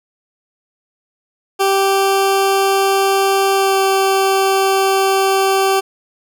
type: tone with pitch glide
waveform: 20% pulse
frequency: 390 to 387.1 Hz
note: G4 to G4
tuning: -9 to -22 cents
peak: -7 dBFS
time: 1.59-5.81 s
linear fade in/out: 20 ms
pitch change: -13 cents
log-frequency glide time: 3.54-3.79 s
effects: none